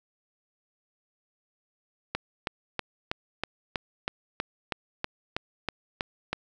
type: click train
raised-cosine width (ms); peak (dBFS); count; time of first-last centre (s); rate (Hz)
0.3; -12; 14; 2.15-6.33; 3.11
effects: none